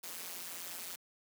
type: noise with amplitude modulation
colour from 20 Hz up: white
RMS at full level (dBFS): -40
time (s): 0.03-0.96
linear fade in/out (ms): 10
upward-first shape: sine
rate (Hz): 175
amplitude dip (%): 100
effects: high-pass 150 Hz 12 dB/octave